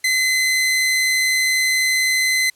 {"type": "tone", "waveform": "sawtooth", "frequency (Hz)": 2043, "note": "C7", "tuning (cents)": -42, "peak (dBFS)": -12, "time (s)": [0.04, 2.5], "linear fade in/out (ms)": 5, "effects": ["white hiss -57 dBFS RMS until 2.55 s", "low-pass 12000 Hz 12 dB/octave"]}